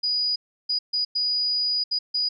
sine tone bursts at uneven times, 4920 Hz, D#8, 20 cents flat, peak -21 dBFS, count 6, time 0.03-0.36 / 0.69-0.79 / 0.93-1.05 / 1.15-1.84 / 1.91-1.99 / 2.14-2.29 s, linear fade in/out 10 ms, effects none

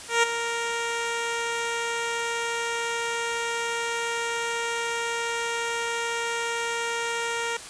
10% pulse tone with ADSR envelope, 465.8 Hz, A#4, 1 cent flat, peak -8 dBFS, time 0.08-7.57 s, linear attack 150 ms, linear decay 12 ms, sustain -10 dB, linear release 5 ms, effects white hiss -40 dBFS RMS until 7.69 s + resampled to 22050 Hz

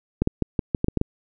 clicks, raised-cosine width 3 ms, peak -7 dBFS, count 9, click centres 0.22 / 0.274 / 0.423 / 0.592 / 0.748 / 0.844 / 0.884 / 0.973 / 1.014 s, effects none

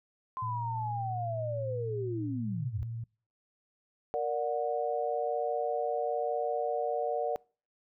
sine linear sweep, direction down, 1046.5 to 69.3 Hz, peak -33 dBFS, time 0.37-2.83 s, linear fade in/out 0 ms
sine tone with vibrato, 115.2 Hz, A#2, 20 cents flat, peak -35 dBFS, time 0.42-3.04 s, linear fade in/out 5 ms, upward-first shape square, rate 16 Hz, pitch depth 10 cents each way
sine chord, Bb augmented, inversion none, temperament equal with one note detuned, 466.2 / 587.3 / 732.3 Hz, Bb4 / D5 / F#5, 0 / 0 / -18 cents, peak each -33 dBFS, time 4.14-7.36 s, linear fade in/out 0 ms
effects noise-tail reverb RT60 0.4 s tail -26 dB re dry

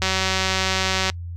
click train, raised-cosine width 0.2 ms, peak -4 dBFS, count 205, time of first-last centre 0.02-1.099 s, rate 189 Hz, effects noise-tail reverb RT60 0.1 s tail -25 dB re dry + added 86 Hz sine -29 dBFS peak until 1.36 s

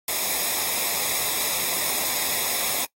white noise with comb filter, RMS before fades -25 dBFS, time 0.08-2.85 s, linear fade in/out 2 ms, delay 0.67 ms, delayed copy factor -0.65, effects noise-tail reverb RT60 0.1 s tail -21 dB re dry + AAC 48 kbps

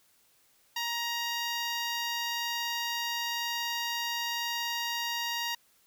10% pulse tone with notch filter, 941 Hz, A#5, 16 cents sharp, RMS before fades -33 dBFS, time 0.76-5.55 s, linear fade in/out 5 ms, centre 9500 Hz, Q 1.8, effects white hiss -66 dBFS RMS until 5.86 s

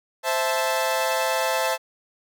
sawtooth chord, A minor, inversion first, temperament equal with one note detuned, 523.3 / 659.3 / 875.9 Hz, C5 / E5 / A5, 0 / 0 / -8 cents, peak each -22 dBFS, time 0.23-1.78 s, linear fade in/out 50 ms, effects none

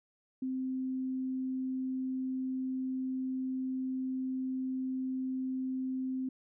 sine tone, 260 Hz, C4, 11 cents flat, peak -32 dBFS, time 0.42-6.29 s, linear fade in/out 5 ms, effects none

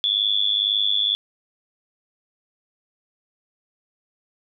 sine tone with amplitude modulation, 3428 Hz, A7, 46 cents flat, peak -14 dBFS, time 0.04-1.15 s, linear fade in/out 0 ms, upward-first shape sine, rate 102 Hz, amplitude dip 90%, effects none

